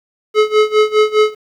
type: tone with tremolo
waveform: square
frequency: 427.7 Hz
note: A4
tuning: 49 cents flat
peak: -7 dBFS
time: 0.34-1.35 s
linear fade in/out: 50 ms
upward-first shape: sine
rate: 4.9 Hz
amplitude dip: 90%
effects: low-pass 4000 Hz 12 dB/octave + 8-bit